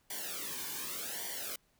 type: noise with flanger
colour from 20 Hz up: white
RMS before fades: -40 dBFS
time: 0.1-1.56 s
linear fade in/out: 5 ms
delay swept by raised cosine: 0.76 to 1.55 ms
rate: 0.86 Hz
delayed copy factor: -0.9
effects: pink hiss -72 dBFS RMS until 1.79 s